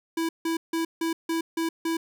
square tone bursts, 328.8 Hz, E4, 4 cents flat, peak -25 dBFS, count 7, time 0.17-1.97 s, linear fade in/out 5 ms, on 120 ms, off 160 ms, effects none

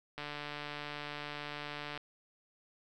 click train, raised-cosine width 0.3 ms, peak -25 dBFS, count 265, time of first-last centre 0.18-1.976 s, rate 147 Hz, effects none

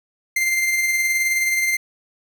45% pulse tone with tremolo, 2093 Hz, C7, in tune, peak -16 dBFS, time 0.36-1.77 s, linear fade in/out 5 ms, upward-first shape sine, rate 19 Hz, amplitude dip 35%, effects none

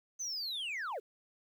sine linear sweep, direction down, 6272 to 361.5 Hz, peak -33 dBFS, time 0.19-1 s, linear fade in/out 20 ms, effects tanh soft clip ceiling -35 dBFS + 11-bit

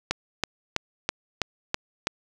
click train, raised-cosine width 0.2 ms, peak -6 dBFS, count 7, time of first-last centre 0.11-2.071 s, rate 3.06 Hz, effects none

